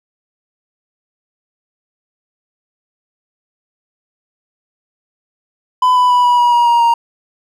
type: tone with pitch steps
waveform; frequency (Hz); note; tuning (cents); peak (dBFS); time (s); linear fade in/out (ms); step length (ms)
triangle; 1005 / 994.6 / 984.3 / 974.1 / 964.1 / 954.1 / 944.2 / 934.5; B5 / B5 / B5 / B5 / B5 / A#5 / A#5 / A#5; +30 / +12 / -6 / -24 / -42 / +40 / +22 / +4; -6; 5.82-6.94; 5; 140
effects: none